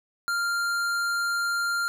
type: tone with tanh clipping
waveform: sine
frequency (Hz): 1394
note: F6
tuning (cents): -4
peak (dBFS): -26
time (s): 0.28-1.88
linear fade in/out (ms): 0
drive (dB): 17
effects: none